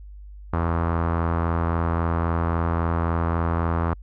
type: tone with low-pass filter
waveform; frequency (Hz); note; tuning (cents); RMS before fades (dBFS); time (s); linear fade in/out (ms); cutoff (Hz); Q
sawtooth; 83.7; E2; +27; -23; 0.53-3.94; 5; 1200; 2.8
effects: added 50 Hz sine -38 dBFS peak until 4.02 s